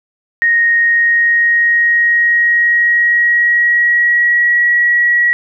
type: tone with pitch glide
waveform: sine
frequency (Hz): 1864.7 to 1919.3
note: A#6 to B6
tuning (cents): 0 to -50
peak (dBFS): -8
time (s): 0.42-5.33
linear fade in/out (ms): 0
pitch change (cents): +50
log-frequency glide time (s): 0.76-4.65
effects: none